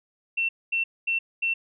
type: tone bursts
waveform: sine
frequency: 2701 Hz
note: E7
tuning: 42 cents sharp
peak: -22 dBFS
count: 4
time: 0.37-1.54 s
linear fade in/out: 10 ms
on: 120 ms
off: 230 ms
effects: none